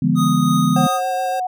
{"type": "chord", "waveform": "sine", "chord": "D diminished seventh", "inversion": "none", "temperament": "equal with one note detuned", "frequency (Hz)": [146.83, 171.12, 207.7, 246.9], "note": ["D3", "F3", "Ab3", "Cb4"], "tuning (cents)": [0, -35, 0, 0], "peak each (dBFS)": [-20, -18, -20, -18], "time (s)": [0.02, 0.87], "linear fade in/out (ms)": 5}
{"type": "tone with tremolo", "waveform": "square", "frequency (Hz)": 1244.5, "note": "D#6", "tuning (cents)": 0, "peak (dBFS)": -20, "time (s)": [0.15, 1.01], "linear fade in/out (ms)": 50, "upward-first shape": "triangle", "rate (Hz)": 3.1, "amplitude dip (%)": 35}
{"type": "tone", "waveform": "square", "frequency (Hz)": 534, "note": "C5", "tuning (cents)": 35, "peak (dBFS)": -25, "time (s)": [0.76, 1.4], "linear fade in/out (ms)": 5}
{"type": "tone with vibrato", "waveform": "sine", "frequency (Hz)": 743, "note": "F#5", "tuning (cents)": 7, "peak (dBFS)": -19, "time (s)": [0.76, 1.47], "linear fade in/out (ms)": 5, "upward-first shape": "sine", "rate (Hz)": 7.1, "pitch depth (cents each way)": 24}
{"effects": []}